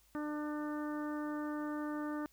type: harmonic tone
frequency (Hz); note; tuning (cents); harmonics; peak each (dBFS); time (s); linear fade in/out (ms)
299; D4; +31; 1 / 2 / 3 / 4 / 5 / 6; -37 / -46 / -49 / -47 / -51 / -54; 0.15-2.26; 0
effects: added 52 Hz sine -69 dBFS peak until 2.32 s + white hiss -69 dBFS RMS until 2.32 s